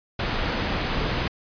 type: low-pass noise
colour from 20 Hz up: pink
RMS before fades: -26 dBFS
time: 0.19-1.28 s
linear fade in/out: 5 ms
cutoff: 4200 Hz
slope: 12 dB/octave
effects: resampled to 11025 Hz